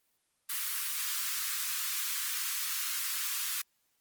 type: high-pass noise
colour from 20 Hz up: white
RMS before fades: -34 dBFS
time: 0.49-3.62 s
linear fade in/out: 10 ms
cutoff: 1100 Hz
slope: 48 dB/octave
effects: white hiss -75 dBFS RMS until 4 s + Opus 24 kbps